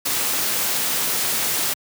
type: noise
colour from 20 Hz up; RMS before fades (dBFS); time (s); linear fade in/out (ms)
white; -22; 0.05-1.74; 10
effects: high-pass 100 Hz 12 dB/octave